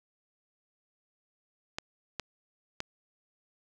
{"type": "clicks", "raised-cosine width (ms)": 0.2, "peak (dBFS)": -16, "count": 3, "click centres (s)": [1.785, 2.197, 2.804], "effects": []}